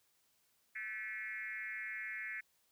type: tone with frequency modulation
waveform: sine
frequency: 1951 Hz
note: B6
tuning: 22 cents flat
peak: -40 dBFS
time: 0.75-2.41 s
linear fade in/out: 10 ms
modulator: 209 Hz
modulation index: 1.6
effects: white hiss -75 dBFS RMS until 2.71 s